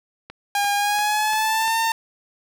click train, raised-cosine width 0.3 ms, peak -20 dBFS, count 5, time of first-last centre 0.3-1.679 s, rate 2.9 Hz
sawtooth tone with pitch glide, 811 to 905.1 Hz, G#5 to A5, -41 to +49 cents, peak -15 dBFS, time 0.55-1.92 s, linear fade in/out 2 ms, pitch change +190 cents, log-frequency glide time 0.75-1.78 s
effects none

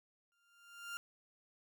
30% pulse tone with exponential growth, 1396.9 Hz, F6, in tune, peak -37 dBFS, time 0.32-0.97 s, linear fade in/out 0 ms, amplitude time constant 140 ms, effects none

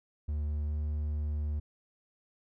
triangle tone with pitch glide, 74.4 to 74.96 Hz, D2 to D2, +23 to +36 cents, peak -28 dBFS, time 0.28-1.6 s, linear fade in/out 10 ms, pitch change +13 cents, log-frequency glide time 0.38-0.92 s, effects none

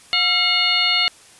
harmonic tone with a mistuned harmonic, 720 Hz, F#5, 47 cents flat, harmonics 1 / 2 / 3 / 4 / 5 / 6, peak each -31 / -27 / -21 / -20 / -24 / -20 dBFS, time 0.13-1.08 s, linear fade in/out 0 ms, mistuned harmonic 2, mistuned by -94 cents, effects white hiss -47 dBFS RMS until 1.39 s + resampled to 24000 Hz

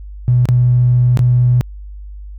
triangle tone with dropouts, 123.47 Hz, B2, in tune, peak -4 dBFS, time 0.28-1.61 s, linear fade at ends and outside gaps 0 ms, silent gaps 0.455-0.488 / 1.173-1.192 s, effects tanh soft clip ceiling -6 dBFS + added 50 Hz sine -28 dBFS peak until 2.38 s

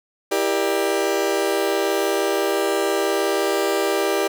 35% pulse chord, E half-diminished seventh, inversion none, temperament just, 329.6 / 395.6 / 474.7 / 593.3 Hz, E4 / G4 / Bb4 / D5, 0 / +16 / +31 / +18 cents, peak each -25 / -20 / -25 / -23 dBFS, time 0.31-4.28 s, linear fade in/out 10 ms, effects none

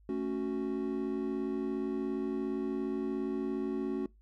triangle chord, F# minor, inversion first, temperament equal, 220 / 277.2 / 370 Hz, A3 / C#4 / F#4, 0 / 0 / 0 cents, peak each -36 / -33 / -33 dBFS, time 0.09-4.06 s, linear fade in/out 2 ms, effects noise-tail reverb RT60 0.2 s tail -24 dB re dry + added 51 Hz sine -58 dBFS peak until 4.21 s

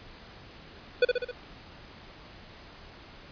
square tone with echo, 493.9 Hz, B4, in tune, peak -18 dBFS, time 1.02-1.05 s, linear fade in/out 5 ms, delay 66 ms, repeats 4, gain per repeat -4 dB, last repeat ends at 1.314 s, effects pink hiss -49 dBFS RMS until 3.31 s + resampled to 11025 Hz

